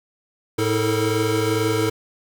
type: tone cluster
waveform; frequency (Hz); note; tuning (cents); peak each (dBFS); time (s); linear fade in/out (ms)
square; 109.2 / 321.2 / 433.9 / 456.1; A2 / E4 / A4 / A#4; -13 / -45 / -24 / -38; -25; 0.58-1.9; 10
effects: none